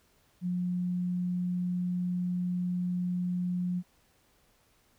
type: tone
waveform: sine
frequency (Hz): 178.9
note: F3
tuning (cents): +42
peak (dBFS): -28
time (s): 0.41-3.83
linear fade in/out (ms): 50
effects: pink hiss -67 dBFS RMS until 4.98 s